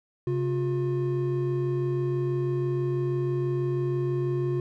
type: tone pair together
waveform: triangle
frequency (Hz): 134.31 / 356.8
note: C3 / F4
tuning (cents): +46 / +37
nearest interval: octave + perfect fourth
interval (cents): 1691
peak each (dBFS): -25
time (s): 0.27-4.6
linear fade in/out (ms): 2
effects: none